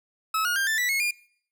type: tone with pitch steps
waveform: 40% pulse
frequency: 1294 / 1435.8 / 1593.1 / 1767.7 / 1961.3 / 2176 / 2415 Hz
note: E6 / F6 / G6 / A6 / B6 / C#7 / D7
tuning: -32 / +48 / +28 / +8 / -13 / -33 / +48 cents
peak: -22 dBFS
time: 0.34-1.11 s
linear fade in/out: 5 ms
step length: 110 ms
effects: noise-tail reverb RT60 0.6 s tail -24 dB re dry